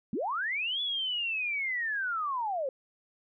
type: linear two-way sweep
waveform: sine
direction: up then down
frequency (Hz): 174.61 to 3451 to 506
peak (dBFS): -29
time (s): 0.13-2.69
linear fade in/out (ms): 2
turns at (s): 0.81
effects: none